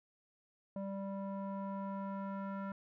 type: tone with low-pass filter sweep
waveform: square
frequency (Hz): 196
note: G3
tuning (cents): 0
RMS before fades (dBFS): -41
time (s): 0.76-2.72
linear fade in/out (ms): 2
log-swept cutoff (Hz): 740 to 1300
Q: 3
effects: none